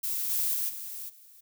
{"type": "noise with level steps", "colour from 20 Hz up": "violet", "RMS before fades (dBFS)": [-31, -28, -30, -39, -54], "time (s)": [0.03, 1.41], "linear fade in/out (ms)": 10, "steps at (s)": [0.29, 0.53, 0.68, 1.08], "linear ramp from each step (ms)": 20, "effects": []}